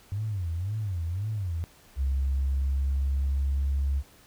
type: tone with vibrato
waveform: sine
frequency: 94.9 Hz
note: F#2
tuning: 44 cents sharp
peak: -27 dBFS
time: 0.12-1.64 s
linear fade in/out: 0 ms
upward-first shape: sine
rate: 1.9 Hz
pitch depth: 250 cents each way
type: tone with pitch glide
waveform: sine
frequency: 67.5 to 69.12 Hz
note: C#2 to C#2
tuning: -45 to -4 cents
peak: -22 dBFS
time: 1.96-4.03 s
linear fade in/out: 50 ms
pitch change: +41 cents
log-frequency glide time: 2.11-3.7 s
effects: tanh soft clip ceiling -20 dBFS + pink hiss -56 dBFS RMS until 4.26 s